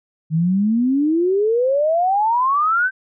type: exponential sweep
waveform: sine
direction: up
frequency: 153.5 to 1568 Hz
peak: -14 dBFS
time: 0.3-2.91 s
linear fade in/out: 50 ms
effects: none